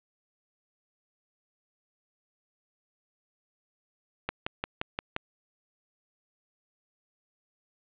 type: click train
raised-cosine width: 0.3 ms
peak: -13 dBFS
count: 6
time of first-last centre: 4.29-5.164 s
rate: 5.72 Hz
effects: resampled to 8000 Hz + 7-bit